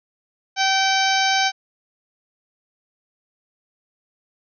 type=harmonic tone; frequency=772 Hz; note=G5; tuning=27 cents flat; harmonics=1 / 2 / 3 / 4 / 5 / 6 / 7 / 8; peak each=-20 / -23 / -25 / -26 / -27 / -28 / -28 / -29 dBFS; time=0.56-1.52 s; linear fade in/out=50 ms; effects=none